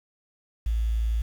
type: tone with quantisation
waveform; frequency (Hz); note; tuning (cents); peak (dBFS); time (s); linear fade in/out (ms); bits
sine; 55.8; A1; +25; -22; 0.66-1.22; 5; 8
effects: none